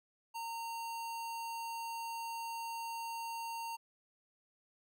square tone, 920 Hz, A#5, 23 cents flat, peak -40 dBFS, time 0.34-3.77 s, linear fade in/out 20 ms, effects none

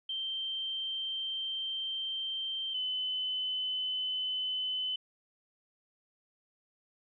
sine tone pair in turn, 3136 / 3027 Hz, G7 / F#7, 0 / +39 cents, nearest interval minor second, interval 61 cents, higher first, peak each -33 / -31 dBFS, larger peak second, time 0.09-2.74 / 2.74-4.96 s, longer first, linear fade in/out 5 ms, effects none

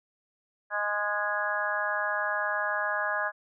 harmonic tone with a mistuned harmonic, 207.4 Hz, G#3, 2 cents flat, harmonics 3 / 4 / 5 / 6 / 7 / 8, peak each -34 / -36 / -35 / -36 / -35 / -30 dBFS, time 0.7-3.32 s, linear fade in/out 50 ms, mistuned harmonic 6, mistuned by -19 cents, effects none

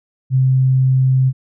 sine tone, 130.81 Hz, C3, in tune, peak -10 dBFS, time 0.3-1.33 s, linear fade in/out 50 ms, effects none

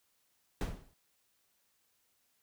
brown noise with exponential decay, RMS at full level -30 dBFS, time 0.61-0.94 s, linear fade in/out 1 ms, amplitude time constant 70 ms, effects white hiss -75 dBFS RMS until 2.42 s

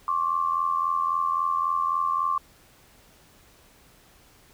sine tone pair together, 1071 / 1154.7 Hz, C6 / D6, +40 / -30 cents, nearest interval minor second, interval 130 cents, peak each -25 dBFS, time 0.08-2.38 s, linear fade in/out 2 ms, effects pink hiss -56 dBFS RMS until 4.53 s

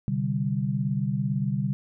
sine chord, C suspended second, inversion none, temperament equal with one note detuned, 129.01 / 146.83 / 196 Hz, C3 / D3 / G3, -24 / 0 / 0 cents, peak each -28 dBFS, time 0.08-1.73 s, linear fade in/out 0 ms, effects none

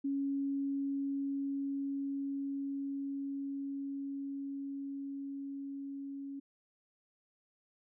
sine tone with level ramp, 277.2 Hz, C#4, in tune, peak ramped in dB -31 to -40 dBFS, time 0.04-6.4 s, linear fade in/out 10 ms, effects none

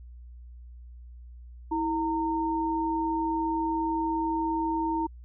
sine tone pair together, 324.8 / 917.1 Hz, E4 / A#5, -26 / -29 cents, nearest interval octave + tritone, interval 1797 cents, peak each -28 dBFS, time 1.71-5.07 s, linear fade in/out 10 ms, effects added 60 Hz sine -43 dBFS peak until 5.24 s

